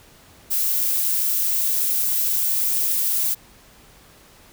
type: noise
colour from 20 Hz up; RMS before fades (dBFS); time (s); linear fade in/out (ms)
violet; -21; 0.5-3.35; 20
effects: pink hiss -50 dBFS RMS until 4.52 s